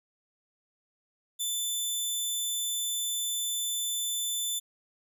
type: tone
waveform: 15% pulse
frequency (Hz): 3520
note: A7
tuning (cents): 0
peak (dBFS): -22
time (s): 1.39-4.6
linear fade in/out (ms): 20
effects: none